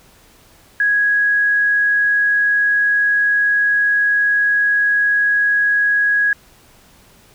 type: tone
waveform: sine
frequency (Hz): 1661.2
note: G#6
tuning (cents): 0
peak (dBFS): -12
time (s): 0.8-6.33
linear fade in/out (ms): 2
effects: pink hiss -49 dBFS RMS until 7.34 s